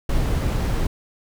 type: noise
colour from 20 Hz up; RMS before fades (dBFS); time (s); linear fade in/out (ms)
brown; -21; 0.09-0.87; 5
effects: none